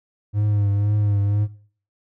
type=tone with vibrato; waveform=triangle; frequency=102.8 Hz; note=G#2; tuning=17 cents flat; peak=-15 dBFS; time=0.33-1.48 s; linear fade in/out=50 ms; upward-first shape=triangle; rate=2 Hz; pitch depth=46 cents each way; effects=noise-tail reverb RT60 0.5 s tail -19 dB re dry